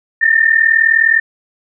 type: tone pair together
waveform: sine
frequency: 1785.4 / 1825 Hz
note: A6 / A#6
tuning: +25 / -37 cents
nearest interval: unison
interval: 38 cents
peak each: -11 dBFS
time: 0.21-1.2 s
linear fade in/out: 10 ms
effects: none